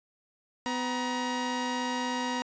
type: tone pair together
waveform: sawtooth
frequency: 251.5 / 949.5 Hz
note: B3 / A#5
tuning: +32 / +32 cents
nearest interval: octave + major seventh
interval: 2300 cents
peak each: -28 dBFS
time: 0.66-2.42 s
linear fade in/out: 0 ms
effects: resampled to 16000 Hz